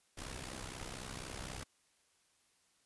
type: noise with amplitude modulation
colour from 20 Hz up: pink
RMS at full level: -42 dBFS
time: 0.17-1.64 s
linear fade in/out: 10 ms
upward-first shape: sine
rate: 64 Hz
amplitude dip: 75%
effects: white hiss -73 dBFS RMS until 2.85 s + resampled to 24000 Hz